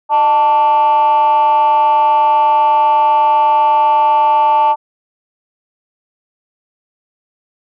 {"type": "tone with frequency modulation", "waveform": "sine", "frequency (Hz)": 884, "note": "A5", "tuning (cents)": 8, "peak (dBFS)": -6, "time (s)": [0.09, 4.76], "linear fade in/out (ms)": 50, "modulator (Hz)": 272, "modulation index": 0.45, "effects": ["tanh soft clip ceiling -6 dBFS"]}